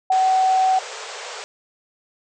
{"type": "tone", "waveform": "sine", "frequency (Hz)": 755, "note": "F#5", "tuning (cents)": 35, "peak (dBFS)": -14, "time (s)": [0.1, 0.79], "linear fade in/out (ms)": 5}
{"type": "band-pass noise", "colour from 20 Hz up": "pink", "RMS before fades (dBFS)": -34, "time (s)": [0.12, 1.44], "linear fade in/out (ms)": 0, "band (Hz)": [410, 8100], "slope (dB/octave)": 96}
{"effects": []}